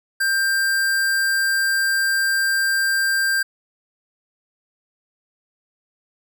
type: tone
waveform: square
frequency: 1575 Hz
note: G6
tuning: 8 cents sharp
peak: -18 dBFS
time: 0.2-3.43 s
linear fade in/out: 10 ms
effects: none